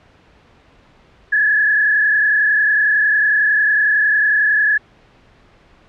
sine tone with frequency modulation, 1700 Hz, G#6, 40 cents sharp, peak -11 dBFS, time 1.32-4.78 s, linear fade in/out 10 ms, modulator 31 Hz, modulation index 1.5, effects pink hiss -50 dBFS RMS until 5.88 s + low-pass 3000 Hz 12 dB/octave

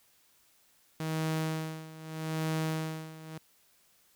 sawtooth tone with tremolo, 158.6 Hz, D#3, 33 cents sharp, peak -25 dBFS, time 1-3.38 s, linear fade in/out 2 ms, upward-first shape sine, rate 0.8 Hz, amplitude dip 85%, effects white hiss -66 dBFS RMS until 4.15 s

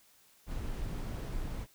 brown noise, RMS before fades -37 dBFS, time 0.46-1.67 s, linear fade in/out 50 ms, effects white hiss -64 dBFS RMS until 1.74 s

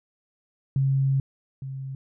sine tone pair in turn, 135.6 / 134.27 Hz, C#3 / C3, -38 / +45 cents, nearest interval unison, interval 17 cents, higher first, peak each -19 / -31 dBFS, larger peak first, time 0.76-1.2 / 1.62-1.95 s, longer first, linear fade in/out 2 ms, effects none

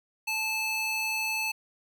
square tone with high-pass filter, 872 Hz, A5, 16 cents flat, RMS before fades -30 dBFS, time 0.27-1.52 s, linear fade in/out 10 ms, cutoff 1900 Hz, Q 9.1, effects none

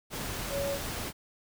sine tone in noise, 560 Hz, C#5, 18 cents sharp, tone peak -30 dBFS, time 0.49-0.79 s, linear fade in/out 50 ms, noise pink, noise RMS -36 dBFS, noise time 0.1-1.13 s, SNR +3 dB, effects none

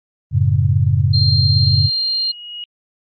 sine chord, F# minor, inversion none, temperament equal, 92.5 / 110 / 138.59 Hz, F#2 / A2 / C#3, 0 / 0 / 0 cents, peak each -16 dBFS, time 0.31-1.9 s, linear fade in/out 50 ms
sine tone, 4186 Hz, C8, in tune, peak -16 dBFS, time 1.13-2.32 s, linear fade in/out 10 ms
sine tone with exponential growth, 2890 Hz, F#7, 41 cents flat, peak -25 dBFS, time 1.21-2.64 s, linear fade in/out 1 ms, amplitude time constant 310 ms
effects Opus 24 kbps

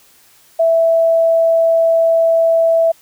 sine tone, 659.3 Hz, E5, in tune, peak -9 dBFS, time 0.59-2.92 s, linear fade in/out 10 ms, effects white hiss -49 dBFS RMS until 3.01 s

